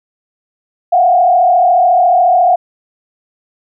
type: tone with frequency modulation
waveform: sine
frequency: 715 Hz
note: F5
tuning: 41 cents sharp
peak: -6 dBFS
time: 0.92-2.56 s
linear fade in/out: 10 ms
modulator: 34.1 Hz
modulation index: 1.1
effects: none